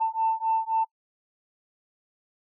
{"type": "beating tone pair", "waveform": "sine", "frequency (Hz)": [891, 894.8], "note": ["A5", "A5"], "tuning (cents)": [22, 29], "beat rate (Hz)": 3.8, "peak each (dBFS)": -25, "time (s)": [0, 0.85], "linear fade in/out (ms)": 20, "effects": ["noise-tail reverb RT60 0.1 s tail -25 dB re dry", "tanh soft clip ceiling -15 dBFS"]}